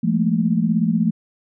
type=tone cluster; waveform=sine; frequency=170.5 / 212.5 / 228.7 Hz; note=F3 / G#3 / A#3; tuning=-41 / +40 / -33 cents; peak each=-20 dBFS; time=0.03-1.11 s; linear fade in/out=10 ms; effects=none

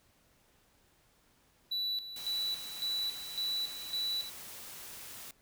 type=tone with tremolo; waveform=triangle; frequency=3951 Hz; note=B7; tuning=in tune; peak=-30 dBFS; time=1.71-4.3 s; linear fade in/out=10 ms; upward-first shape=square; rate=1.8 Hz; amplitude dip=70%
type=noise; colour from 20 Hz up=white; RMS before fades=-47 dBFS; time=2.16-5.31 s; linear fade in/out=2 ms
effects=pink hiss -68 dBFS RMS until 5.41 s

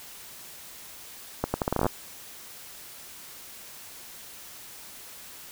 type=accelerating click train; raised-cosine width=1 ms; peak=-10 dBFS; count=12; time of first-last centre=1.44-1.865 s; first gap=100 ms; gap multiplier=0.78; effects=white hiss -45 dBFS RMS until 5.51 s

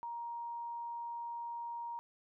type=tone; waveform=sine; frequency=940 Hz; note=A#5; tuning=14 cents sharp; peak=-39 dBFS; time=0.03-1.99 s; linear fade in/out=0 ms; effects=none

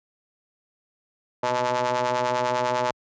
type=ring-modulated tone; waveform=sawtooth; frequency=125 Hz; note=B2; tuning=21 cents sharp; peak=-15 dBFS; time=1.43-2.91 s; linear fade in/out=5 ms; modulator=745 Hz; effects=high-pass 60 Hz 12 dB/octave + resampled to 16000 Hz

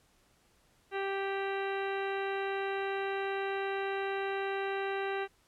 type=harmonic tone with a mistuned harmonic; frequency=391.8 Hz; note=G4; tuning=1 cent flat; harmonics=1 / 2 / 3 / 4 / 5 / 6 / 7 / 8 / 10; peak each=-34 / -38 / -44 / -41 / -44 / -48 / -46 / -53 / -53 dBFS; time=0.91-5.28 s; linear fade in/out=50 ms; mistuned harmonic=10; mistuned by=-15 cents; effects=pink hiss -68 dBFS RMS until 5.47 s + low-pass 12000 Hz 12 dB/octave

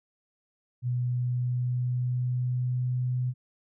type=tone with pitch glide; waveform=sine; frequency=123.47 to 125.7 Hz; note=B2 to B2; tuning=0 to +31 cents; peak=-25 dBFS; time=0.82-3.34 s; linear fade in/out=50 ms; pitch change=+31 cents; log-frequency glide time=1.05-3.18 s; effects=none

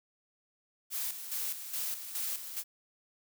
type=noise with tremolo; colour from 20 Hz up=blue; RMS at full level=-35 dBFS; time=0.9-2.64 s; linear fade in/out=50 ms; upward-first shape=square; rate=2.4 Hz; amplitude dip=60%; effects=none

